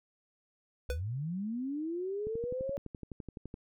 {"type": "linear sweep", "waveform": "sine", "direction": "up", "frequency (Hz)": [58.27, 566], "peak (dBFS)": -33, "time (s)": [0.89, 2.77], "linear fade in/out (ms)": 0}
{"type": "tone with exponential decay", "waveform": "square", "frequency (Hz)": 496.1, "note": "B4", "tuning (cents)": 8, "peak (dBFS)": -31, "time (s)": [0.9, 1.01], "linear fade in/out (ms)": 1, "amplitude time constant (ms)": 22}
{"type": "click train", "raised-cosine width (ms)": 3, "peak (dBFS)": -29, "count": 16, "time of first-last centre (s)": [2.27, 3.541], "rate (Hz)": 11.8}
{"effects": []}